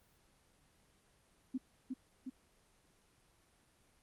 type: tone with echo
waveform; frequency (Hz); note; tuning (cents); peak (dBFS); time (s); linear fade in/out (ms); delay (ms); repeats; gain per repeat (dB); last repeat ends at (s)
sine; 258.8; C4; -19; -34; 1.54-1.58; 10; 360; 2; -3; 2.3
effects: pink hiss -70 dBFS RMS until 4.02 s + Opus 24 kbps